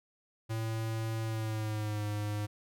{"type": "tone with pitch glide", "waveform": "square", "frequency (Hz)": [112, 104.5], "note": ["A2", "G#2"], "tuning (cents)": [31, 11], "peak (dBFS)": -33, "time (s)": [0.49, 2.47], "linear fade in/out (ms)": 20, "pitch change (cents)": -120, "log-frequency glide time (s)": [1.24, 2.05], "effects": []}